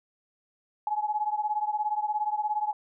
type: beating tone pair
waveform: sine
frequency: 840 / 857 Hz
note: G#5 / A5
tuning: +19 / -46 cents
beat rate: 17 Hz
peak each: -28 / -30 dBFS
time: 0.87-2.73 s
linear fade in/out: 2 ms
effects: none